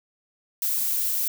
violet noise, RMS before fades -25 dBFS, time 0.62-1.28 s, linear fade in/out 2 ms, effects none

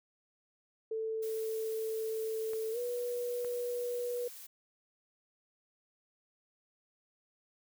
sine tone with pitch glide, 443 to 485.9 Hz, A4 to B4, +12 to -28 cents, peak -33 dBFS, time 0.91-4.28 s, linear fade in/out 5 ms, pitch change +160 cents, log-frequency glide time 2.72-2.78 s
blue noise, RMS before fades -49 dBFS, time 1.22-4.47 s, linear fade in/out 10 ms
clicks, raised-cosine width 0.5 ms, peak -34 dBFS, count 2, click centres 2.534 / 3.447 s
effects none

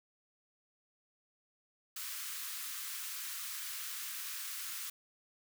white high-pass noise, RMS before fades -42 dBFS, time 1.96-4.9 s, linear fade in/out 5 ms, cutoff 1100 Hz, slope 48 dB/octave, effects none

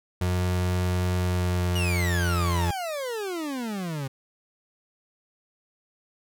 35% pulse tone with pitch glide, 90.3 to 86.37 Hz, F#2 to F2, -42 to -19 cents, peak -21 dBFS, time 0.21-2.71 s, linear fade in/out 5 ms, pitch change -77 cents, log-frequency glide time 1.25-2.58 s
40% pulse exponential sweep, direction down, 2957 to 130 Hz, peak -28 dBFS, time 1.75-4.08 s, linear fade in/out 10 ms
effects none

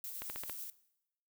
violet noise with tremolo, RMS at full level -43 dBFS, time 0.04-0.7 s, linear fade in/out 2 ms, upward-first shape square, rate 9.2 Hz, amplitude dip 25%
clicks, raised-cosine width 0.3 ms, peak -26 dBFS, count 5, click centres 0.22 / 0.299 / 0.36 / 0.436 / 0.497 s
effects noise-tail reverb RT60 0.8 s tail -18 dB re dry

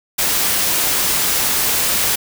white noise, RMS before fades -17 dBFS, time 0.18-2.16 s, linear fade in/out 10 ms, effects none

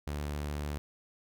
sawtooth tone, 73.42 Hz, D2, in tune, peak -30 dBFS, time 0.07-0.78 s, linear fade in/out 0 ms, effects none

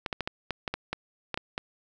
clicks, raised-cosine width 0.3 ms, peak -14 dBFS, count 11, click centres 0.062 / 0.128 / 0.207 / 0.275 / 0.507 / 0.678 / 0.74 / 0.93 / 1.343 / 1.375 / 1.579 s, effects none

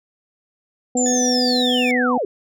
harmonic tone, 248.7 Hz, B3, 12 cents sharp, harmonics 1 / 2 / 3, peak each -19 / -22 / -27 dBFS, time 0.95-2.18 s, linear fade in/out 5 ms
sine linear sweep, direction down, 7390 to 356.4 Hz, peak -19 dBFS, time 0.97-2.25 s, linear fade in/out 2 ms
15% pulse tone with pitch glide, 1765 to 1777.3 Hz, A6 to A6, +5 to +17 cents, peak -24 dBFS, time 1.06-1.91 s, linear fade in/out 0 ms, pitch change +12 cents, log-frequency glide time 1.23-1.62 s
effects none

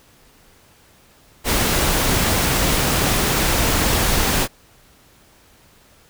pink noise, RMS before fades -18 dBFS, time 1.44-4.48 s, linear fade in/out 50 ms, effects pink hiss -52 dBFS RMS until 6.09 s

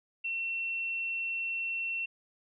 sine tone, 2710 Hz, E7, 47 cents sharp, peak -31 dBFS, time 0.24-2.06 s, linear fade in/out 10 ms, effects none

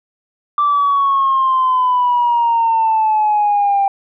sine exponential sweep, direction down, 1174.7 to 788 Hz, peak -10 dBFS, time 0.58-3.88 s, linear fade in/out 2 ms, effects tanh soft clip ceiling -7 dBFS

